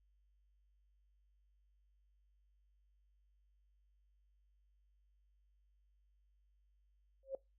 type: tone with exponential growth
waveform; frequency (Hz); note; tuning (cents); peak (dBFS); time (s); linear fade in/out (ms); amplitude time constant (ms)
sine; 538; C5; +48; -34; 7.23-7.35; 2; 26
effects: noise-tail reverb RT60 0.2 s tail -22 dB re dry + added 50 Hz sine -70 dBFS peak until 7.58 s